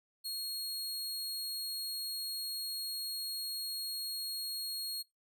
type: tone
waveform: sawtooth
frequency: 4294 Hz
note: C8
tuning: 44 cents sharp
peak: -34 dBFS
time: 0.24-5.03 s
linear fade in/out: 20 ms
effects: noise-tail reverb RT60 0.2 s tail -19 dB re dry